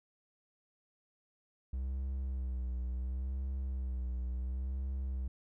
triangle tone with vibrato, 64.1 Hz, C2, 35 cents flat, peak -32 dBFS, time 1.73-5.28 s, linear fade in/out 5 ms, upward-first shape sine, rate 0.71 Hz, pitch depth 62 cents each way, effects none

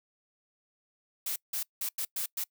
blue noise bursts at uneven times, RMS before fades -33 dBFS, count 6, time 1.26-1.36 / 1.53-1.63 / 1.81-1.89 / 1.98-2.05 / 2.16-2.26 / 2.37-2.44 s, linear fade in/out 5 ms, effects noise-tail reverb RT60 0.1 s tail -24 dB re dry

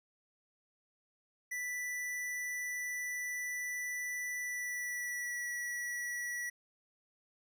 square tone with pitch glide, 1975.5 to 1939.3 Hz, B6 to B6, 0 to -32 cents, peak -37 dBFS, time 1.51-6.5 s, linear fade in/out 10 ms, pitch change -32 cents, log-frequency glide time 4.38-5.5 s, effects none

